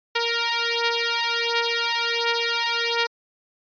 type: beating tone pair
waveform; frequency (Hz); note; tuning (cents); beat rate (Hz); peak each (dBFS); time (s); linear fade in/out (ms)
5% pulse; 466.2 / 467.6; A#4 / A#4; 0 / +5; 1.4; -12; 0.15-3.07; 10
effects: resampled to 11025 Hz